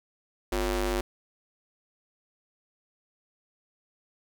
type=ring-modulated tone; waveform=sawtooth; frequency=201.3 Hz; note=G3; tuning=46 cents sharp; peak=-19 dBFS; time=0.52-1.01 s; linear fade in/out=5 ms; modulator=153 Hz; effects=10-bit